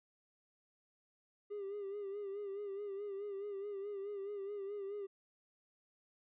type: tone with vibrato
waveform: triangle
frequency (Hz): 402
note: G4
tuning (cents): +44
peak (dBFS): -37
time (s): 1.5-5.07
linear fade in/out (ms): 20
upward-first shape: sine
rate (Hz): 4.7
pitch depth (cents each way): 59
effects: tanh soft clip ceiling -36 dBFS + resampled to 8000 Hz